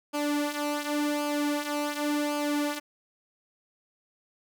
sawtooth tone with flanger, 293.7 Hz, D4, in tune, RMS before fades -29 dBFS, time 0.13-2.8 s, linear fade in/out 20 ms, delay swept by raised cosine 0.52 to 4.02 ms, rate 0.9 Hz, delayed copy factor -0.65, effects none

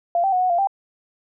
sine tone with pitch steps, 690 / 777 / 732 / 736 / 692 / 787 Hz, F5 / G5 / F#5 / F#5 / F5 / G5, -21 / -16 / -19 / -9 / -16 / +7 cents, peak -16 dBFS, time 0.15-0.672 s, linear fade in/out 2 ms, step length 87 ms, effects none

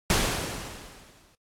pink noise with exponential decay, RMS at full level -21 dBFS, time 0.1-1.35 s, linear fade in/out 1 ms, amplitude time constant 270 ms, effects low-pass 11000 Hz 12 dB/octave + AAC 64 kbps

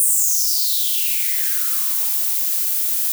violet noise with high-pass filter sweep, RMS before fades -19 dBFS, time 0-3.12 s, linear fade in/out 0 ms, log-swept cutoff 9200 to 250 Hz, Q 6.2, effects none

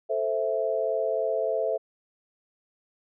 sine chord, A minor, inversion none, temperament equal, 440 / 523.3 / 659.3 Hz, A4 / C5 / E5, 0 / 0 / 0 cents, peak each -29 / -29 / -27 dBFS, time 0.09-1.78 s, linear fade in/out 20 ms, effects none

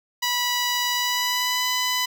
10% pulse tone with pitch glide, 979 to 1000.1 Hz, B5 to B5, -15 to +21 cents, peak -13 dBFS, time 0.22-2.06 s, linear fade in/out 10 ms, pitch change +36 cents, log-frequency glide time 0.92-1.67 s, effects none

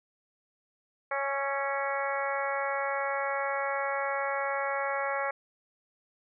harmonic tone with a mistuned harmonic, 277.2 Hz, C#4, in tune, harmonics 2 / 3 / 4 / 5 / 6 / 7 / 8, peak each -33 / -35 / -36 / -37 / -38 / -38 / -39 dBFS, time 1.11-5.31 s, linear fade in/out 5 ms, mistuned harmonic 5, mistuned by -26 cents, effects none

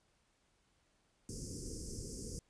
pink band-stop noise, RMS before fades -44 dBFS, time 1.29-2.39 s, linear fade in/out 0 ms, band 500 to 4900 Hz, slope 96 dB/octave, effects pink hiss -75 dBFS RMS until 2.49 s + resampled to 22050 Hz

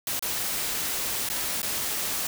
white noise with dropouts, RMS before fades -29 dBFS, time 0.07-2.27 s, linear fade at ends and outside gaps 2 ms, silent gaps 0.194-0.224 / 1.289-1.299 / 1.618-1.629 s, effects none

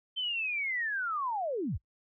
sine linear sweep, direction down, 3115 to 43.65 Hz, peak -30 dBFS, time 0.16-1.78 s, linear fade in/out 20 ms, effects noise-tail reverb RT60 0.1 s tail -23 dB re dry

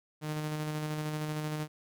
sawtooth tone with tremolo, 152.8 Hz, D#3, 31 cents flat, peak -28 dBFS, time 0.21-1.68 s, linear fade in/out 50 ms, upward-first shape square, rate 13 Hz, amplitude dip 25%, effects none

